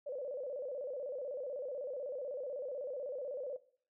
sine tone with vibrato, 540 Hz, C#5, 45 cents flat, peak -38 dBFS, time 0.06-3.57 s, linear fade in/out 10 ms, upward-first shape square, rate 16 Hz, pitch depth 120 cents each way, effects noise-tail reverb RT60 0.5 s tail -18 dB re dry

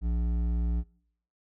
triangle tone with hard clipping, 58.27 Hz, A#1, in tune, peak -27 dBFS, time 0.01-0.84 s, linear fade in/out 50 ms, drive 13 dB, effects noise-tail reverb RT60 0.7 s tail -25 dB re dry

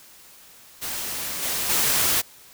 white noise with level steps, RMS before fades -30 / -26 / -21 dBFS, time 0.81-2.22 s, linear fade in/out 20 ms, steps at 1.42 / 1.69 s, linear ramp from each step 10 ms, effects white hiss -49 dBFS RMS until 2.53 s

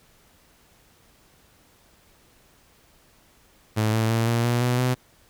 sawtooth tone with pitch steps, 108.8 / 111.54 / 114.34 / 117.22 / 120.16 / 123.19 / 126.28 Hz, A2 / A2 / A#2 / A#2 / B2 / B2 / B2, -19 / +24 / -33 / +10 / -47 / -4 / +39 cents, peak -16 dBFS, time 3.76-4.95 s, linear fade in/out 20 ms, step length 170 ms, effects pink hiss -58 dBFS RMS until 5.29 s

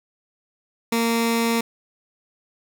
15% pulse tone with notch filter, 230.7 Hz, A#3, 18 cents flat, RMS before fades -21 dBFS, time 0.92-1.61 s, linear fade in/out 5 ms, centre 630 Hz, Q 1.5, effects none

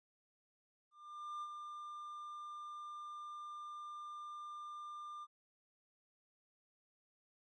triangle tone with ADSR envelope, 1197 Hz, D6, 33 cents sharp, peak -39 dBFS, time 0.91-5.27 s, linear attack 510 ms, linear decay 51 ms, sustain -5 dB, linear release 41 ms, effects resampled to 22050 Hz

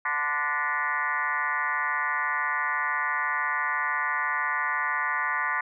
sine tone with frequency modulation, 1466 Hz, F#6, 16 cents flat, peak -24 dBFS, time 0.05-5.61 s, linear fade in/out 5 ms, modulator 146 Hz, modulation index 3.8, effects none

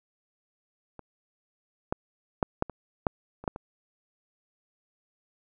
clicks, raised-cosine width 1 ms, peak -28 / -13 / -9 / -10 / -24 / -9 / -28 / -12 / -23 dBFS, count 9, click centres 0.993 / 1.925 / 2.428 / 2.624 / 2.697 / 3.068 / 3.44 / 3.478 / 3.561 s, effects none

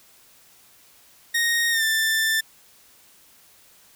sawtooth tone with pitch glide, 1863 to 1774.8 Hz, A#6 to A6, -2 to +14 cents, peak -16 dBFS, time 1.34-2.41 s, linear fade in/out 10 ms, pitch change -84 cents, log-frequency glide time 1.71-1.83 s, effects white hiss -54 dBFS RMS until 3.95 s

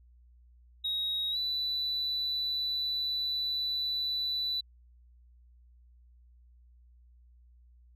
sine tone with pitch glide, 3788 to 3974 Hz, A#7 to B7, +27 to +10 cents, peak -28 dBFS, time 0.84-4.61 s, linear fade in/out 10 ms, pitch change +83 cents, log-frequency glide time 1.31-1.37 s, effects tanh soft clip ceiling -26 dBFS + added 60 Hz sine -56 dBFS peak until 7.95 s

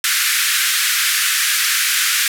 pink band-pass noise, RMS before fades -17 dBFS, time 0.04-2.28 s, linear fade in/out 2 ms, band 1400 to 15000 Hz, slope 48 dB/octave, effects none

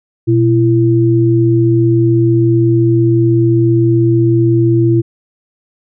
sine tone pair together, 120.8 / 336.5 Hz, B2 / E4, -38 / +36 cents, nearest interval octave + tritone, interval 1774 cents, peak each -10 dBFS, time 0.27-5.02 s, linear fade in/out 20 ms, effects none

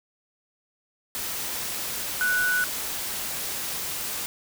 sine tone in noise, 1480 Hz, F#6, in tune, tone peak -21 dBFS, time 2.21-2.64 s, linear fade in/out 0 ms, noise white, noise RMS -31 dBFS, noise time 1.15-4.26 s, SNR +7 dB, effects none

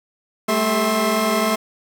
30% pulse tone cluster, 201.2 / 221.2 / 398.8 / 653 / 1058 Hz, G3 / A3 / G4 / E5 / C6, +45 / +9 / +30 / -17 / +19 cents, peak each -26 / -19 / -25 / -19 / -21 dBFS, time 0.48-1.56 s, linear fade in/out 10 ms, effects 7-bit

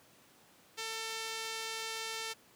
sawtooth tone with band-pass filter, 447.1 Hz, A4, 28 cents sharp, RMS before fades -40 dBFS, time 0.77-2.34 s, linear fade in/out 20 ms, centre 4800 Hz, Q 0.7, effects pink hiss -62 dBFS RMS until 2.55 s + high-pass 150 Hz 12 dB/octave

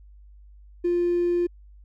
triangle tone with hard clipping, 349.2 Hz, F4, in tune, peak -20 dBFS, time 0.84-1.47 s, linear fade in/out 10 ms, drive 3 dB, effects added 50 Hz sine -46 dBFS peak until 1.84 s

